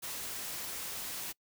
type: noise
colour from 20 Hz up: white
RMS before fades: -40 dBFS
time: 0.02-1.33 s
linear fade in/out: 20 ms
effects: noise-tail reverb RT60 0.1 s tail -25 dB re dry